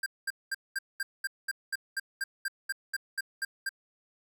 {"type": "tone bursts", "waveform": "square", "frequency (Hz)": 1590, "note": "G6", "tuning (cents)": 24, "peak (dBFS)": -30, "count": 16, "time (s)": [0.03, 3.692], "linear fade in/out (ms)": 5, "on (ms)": 32, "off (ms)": 210, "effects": []}